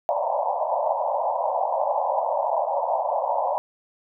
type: band-pass noise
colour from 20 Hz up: pink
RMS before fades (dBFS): -24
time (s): 0.09-3.58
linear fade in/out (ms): 0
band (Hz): 550 to 980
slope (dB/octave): 96
effects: none